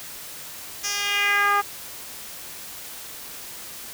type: tone with band-pass filter sweep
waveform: 10% pulse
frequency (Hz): 406.5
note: G#4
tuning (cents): -37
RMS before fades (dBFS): -22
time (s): 0.83-1.62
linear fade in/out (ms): 20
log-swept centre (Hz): 6000 to 1000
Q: 2.1
effects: white hiss -38 dBFS RMS until 3.93 s